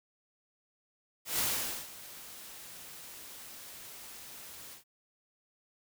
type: noise with ADSR envelope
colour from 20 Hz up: white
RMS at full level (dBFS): -30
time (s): 1.25-4.84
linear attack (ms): 140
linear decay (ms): 480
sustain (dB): -18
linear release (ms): 120
effects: none